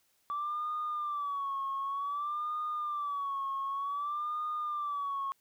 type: tone with vibrato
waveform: sine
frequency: 1154 Hz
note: D6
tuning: 31 cents flat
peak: -31 dBFS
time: 0.3-5.32 s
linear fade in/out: 0 ms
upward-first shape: sine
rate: 0.54 Hz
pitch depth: 100 cents each way
effects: tanh soft clip ceiling -28 dBFS + white hiss -72 dBFS RMS until 5.4 s